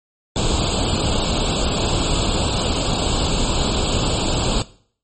pink noise with comb filter, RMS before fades -19 dBFS, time 0.36-4.62 s, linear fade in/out 0 ms, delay 0.26 ms, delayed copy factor +0.95, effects noise-tail reverb RT60 0.5 s tail -18 dB re dry + MP3 32 kbps

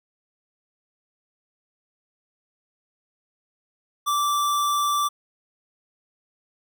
square tone, 1168 Hz, D6, 10 cents flat, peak -21 dBFS, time 4.06-5.09 s, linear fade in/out 20 ms, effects none

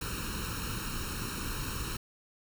pink noise with comb filter, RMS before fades -36 dBFS, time 0.01-1.97 s, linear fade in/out 5 ms, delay 0.73 ms, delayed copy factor +0.9, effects none

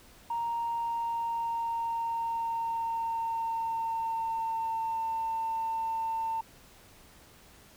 sine tone with pitch glide, 932.3 to 900 Hz, A#5 to A5, 0 to +39 cents, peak -28 dBFS, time 0.3-6.41 s, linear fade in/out 5 ms, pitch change -61 cents, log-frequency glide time 0.51-5.03 s, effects tanh soft clip ceiling -25 dBFS + pink hiss -56 dBFS RMS until 7.76 s

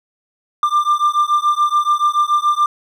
triangle beating tone pair, 1188 / 1195 Hz, D6 / D6, +20 / +30 cents, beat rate 7 Hz, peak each -14 dBFS, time 0.63-2.66 s, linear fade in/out 2 ms, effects none

